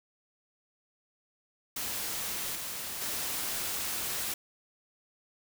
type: noise with level steps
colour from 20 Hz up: white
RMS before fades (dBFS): -35 / -38 / -34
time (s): 1.76-4.34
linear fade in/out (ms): 5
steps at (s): 2.55 / 3.01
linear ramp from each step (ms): 10
effects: none